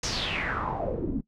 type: noise with low-pass filter sweep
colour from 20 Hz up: pink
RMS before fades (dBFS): -30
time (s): 0.03-1.21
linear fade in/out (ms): 5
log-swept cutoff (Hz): 6300 to 220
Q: 5
effects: noise-tail reverb RT60 0.1 s tail -19 dB re dry